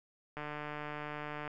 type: click train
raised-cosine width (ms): 0.5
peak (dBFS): -26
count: 166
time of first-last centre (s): 0.37-1.477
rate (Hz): 149
effects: none